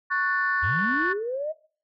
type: chord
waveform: sine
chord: F# minor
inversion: second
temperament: just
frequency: 1110 / 1480 / 1776 Hz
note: C#6 / F#6 / A6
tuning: +2 / 0 / +16 cents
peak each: -26 dBFS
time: 0.1-1.14 s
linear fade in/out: 20 ms
type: linear sweep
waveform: sine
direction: up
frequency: 70 to 640 Hz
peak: -26 dBFS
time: 0.62-1.53 s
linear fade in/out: 20 ms
effects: noise-tail reverb RT60 0.4 s tail -18 dB re dry + tanh soft clip ceiling -14 dBFS